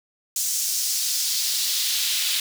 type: noise with high-pass filter sweep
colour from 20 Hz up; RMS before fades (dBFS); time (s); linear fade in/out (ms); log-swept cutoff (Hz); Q
pink; -24; 0.36-2.4; 2; 6500 to 3300; 1.7
effects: none